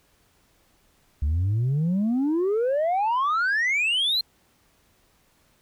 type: exponential sweep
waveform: sine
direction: up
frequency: 69.3 to 4221 Hz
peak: -18 dBFS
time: 1.22-4.21 s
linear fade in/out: 5 ms
effects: tanh soft clip ceiling -19 dBFS + pink hiss -63 dBFS RMS until 5.61 s